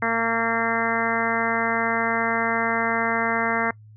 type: harmonic tone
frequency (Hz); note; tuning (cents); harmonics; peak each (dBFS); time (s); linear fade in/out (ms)
228.7; A#3; -33; 1 / 2 / 3 / 4 / 5 / 6 / 7 / 8 / 9; -29 / -29 / -29 / -29 / -29 / -29 / -29 / -29 / -29; 0.02-3.71; 5
effects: noise-tail reverb RT60 0.1 s tail -23 dB re dry + added 107 Hz sine -44 dBFS peak until 3.96 s